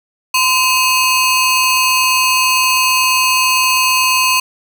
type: ring-modulated tone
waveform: sawtooth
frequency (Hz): 1785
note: A6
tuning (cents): +24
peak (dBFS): -4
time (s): 0.34-4.4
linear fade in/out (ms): 5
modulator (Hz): 757
effects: none